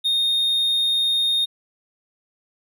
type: tone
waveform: triangle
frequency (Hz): 3689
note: A#7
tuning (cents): -19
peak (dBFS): -16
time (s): 0.04-1.46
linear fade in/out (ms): 20
effects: none